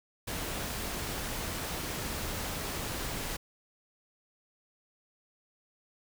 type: noise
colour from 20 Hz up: pink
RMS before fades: -36 dBFS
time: 0.27-3.37 s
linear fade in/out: 10 ms
effects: none